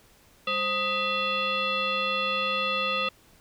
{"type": "tone with frequency modulation", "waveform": "sine", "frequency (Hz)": 1975.5, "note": "B6", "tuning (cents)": 0, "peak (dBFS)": -24, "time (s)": [0.47, 3.09], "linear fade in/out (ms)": 5, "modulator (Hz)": 725, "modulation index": 2.1, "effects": ["pink hiss -58 dBFS RMS until 3.4 s"]}